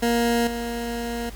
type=tone with level steps; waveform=20% pulse; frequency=235.2 Hz; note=A#3; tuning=16 cents sharp; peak=-14 / -22 dBFS; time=0.02-1.3 s; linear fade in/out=10 ms; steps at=0.47 s; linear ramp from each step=2 ms; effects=added 50 Hz sine -37 dBFS peak until 1.35 s + pink hiss -44 dBFS RMS until 1.35 s